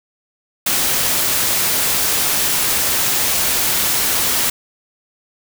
white noise, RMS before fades -17 dBFS, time 0.66-4.5 s, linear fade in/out 5 ms, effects none

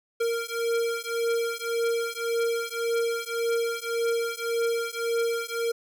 square beating tone pair, 463.3 / 465.1 Hz, A#4 / A#4, -11 / -4 cents, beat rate 1.8 Hz, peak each -29 / -29 dBFS, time 0.2-5.72 s, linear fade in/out 10 ms, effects none

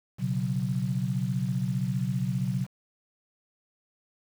sine chord, B suspended second, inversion none, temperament equal, 123.47 / 138.59 / 185 Hz, B2 / C#3 / F#3, 0 / 0 / 0 cents, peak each -30 dBFS, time 0.18-2.67 s, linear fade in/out 50 ms, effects 8-bit

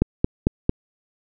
click train, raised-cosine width 3 ms, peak -3 dBFS, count 4, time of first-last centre 0.02-0.694 s, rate 4.45 Hz, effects none

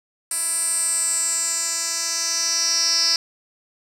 10% pulse tone with band-pass filter sweep, 332.5 Hz, E4, 15 cents sharp, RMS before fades -22 dBFS, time 0.31-3.16 s, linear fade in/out 2 ms, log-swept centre 9400 to 5200 Hz, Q 7.8, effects none

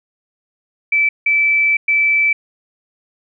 sine tone bursts at uneven times, 2317 Hz, D7, 24 cents flat, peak -11 dBFS, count 3, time 0.92-1.09 / 1.26-1.77 / 1.88-2.33 s, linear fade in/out 5 ms, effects none

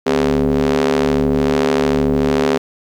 sawtooth ring-modulated tone, 73.42 Hz, D2, in tune, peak -6 dBFS, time 0.06-2.58 s, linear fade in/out 10 ms, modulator 331 Hz, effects low-pass 6000 Hz 12 dB/octave + 8-bit

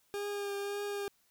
40% pulse tone with vibrato, 404.8 Hz, G#4, 44 cents flat, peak -34 dBFS, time 0.14-1.08 s, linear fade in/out 0 ms, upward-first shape triangle, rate 1.8 Hz, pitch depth 21 cents each way, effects white hiss -71 dBFS RMS until 1.3 s

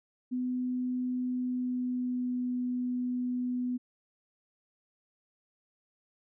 sine tone with pitch glide, 251.1 to 248.5 Hz, B3 to B3, +29 to +11 cents, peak -29 dBFS, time 0.31-3.78 s, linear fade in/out 20 ms, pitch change -18 cents, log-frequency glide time 1.25-2.46 s, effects none

